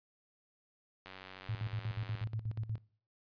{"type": "click train", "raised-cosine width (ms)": 0.3, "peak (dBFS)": -32, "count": 112, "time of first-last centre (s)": [1.06, 2.238], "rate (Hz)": 94.2}
{"type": "tone with tremolo", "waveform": "sine", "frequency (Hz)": 110, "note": "A2", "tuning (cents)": 0, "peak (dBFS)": -33, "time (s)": [1.49, 2.78], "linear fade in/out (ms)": 0, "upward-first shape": "square", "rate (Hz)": 8.3, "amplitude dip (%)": 75}
{"effects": ["noise-tail reverb RT60 0.5 s tail -23 dB re dry", "resampled to 11025 Hz"]}